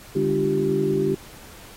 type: tone cluster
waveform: sine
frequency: 148.2 / 203.8 / 293.5 / 342.9 / 385.2 Hz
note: D3 / G#3 / D4 / F4 / G4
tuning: +16 / -32 / -1 / -32 / -30 cents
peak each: -27 / -28 / -28 / -28 / -21 dBFS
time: 0.15-1.15 s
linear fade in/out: 10 ms
effects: pink hiss -45 dBFS RMS until 1.76 s + AAC 48 kbps